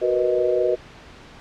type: chord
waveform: sine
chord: B major seventh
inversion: second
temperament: equal with one note detuned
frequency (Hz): 370 / 469.1 / 493.9 / 622.3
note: F#4 / A#4 / B4 / D#5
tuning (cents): 0 / +11 / 0 / 0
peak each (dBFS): -22 / -26 / -22 / -23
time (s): 0.01-0.76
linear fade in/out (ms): 20
effects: pink hiss -44 dBFS RMS until 1.4 s + low-pass 4000 Hz 12 dB/octave